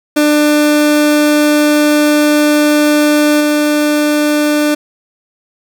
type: tone with level steps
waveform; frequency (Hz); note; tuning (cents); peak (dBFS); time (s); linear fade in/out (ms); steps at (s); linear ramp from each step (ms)
30% pulse; 297.9; D4; +25; -5 / -7; 0.16-4.75; 10; 3.4; 10
effects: none